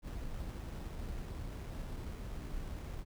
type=noise with sample-and-hold; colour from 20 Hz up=brown; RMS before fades=-42 dBFS; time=0.02-3.05 s; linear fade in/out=50 ms; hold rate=4410 Hz; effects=none